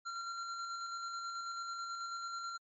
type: tone with tremolo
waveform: square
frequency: 1373 Hz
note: F6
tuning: 30 cents flat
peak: -39 dBFS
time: 0.05-2.58 s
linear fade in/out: 20 ms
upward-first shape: square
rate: 9.2 Hz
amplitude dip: 25%
effects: MP3 32 kbps